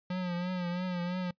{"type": "tone with vibrato", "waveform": "square", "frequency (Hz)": 179.1, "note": "F3", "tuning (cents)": 44, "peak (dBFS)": -32, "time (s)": [0.1, 1.31], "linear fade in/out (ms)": 5, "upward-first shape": "triangle", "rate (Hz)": 3, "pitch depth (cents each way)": 61, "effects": ["noise-tail reverb RT60 0.1 s tail -24 dB re dry", "resampled to 11025 Hz"]}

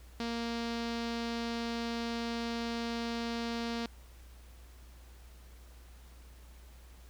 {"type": "tone with low-pass filter", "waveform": "sawtooth", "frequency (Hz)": 233.1, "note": "A#3", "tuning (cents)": 0, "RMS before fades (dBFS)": -36, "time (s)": [0.2, 3.86], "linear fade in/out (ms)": 0, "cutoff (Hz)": 4600, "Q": 2.2, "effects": ["added 60 Hz sine -51 dBFS peak until 7.09 s", "pink hiss -61 dBFS RMS until 7.09 s"]}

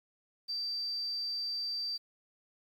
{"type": "tone", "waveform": "sine", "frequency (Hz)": 4668, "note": "D8", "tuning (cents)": -11, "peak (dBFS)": -33, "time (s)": [0.48, 1.98], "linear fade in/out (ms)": 20, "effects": ["10-bit"]}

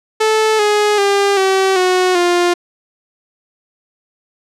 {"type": "tone with pitch steps", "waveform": "sawtooth", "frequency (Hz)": [436.4, 417.9, 400.2, 383.2, 367, 351.4], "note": ["A4", "G#4", "G4", "G4", "F#4", "F4"], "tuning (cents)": [-14, 11, 36, -39, -14, 11], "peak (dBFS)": -7, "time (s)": [0.2, 2.54], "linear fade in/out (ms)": 10, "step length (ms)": 390, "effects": ["low-pass 8000 Hz 12 dB/octave"]}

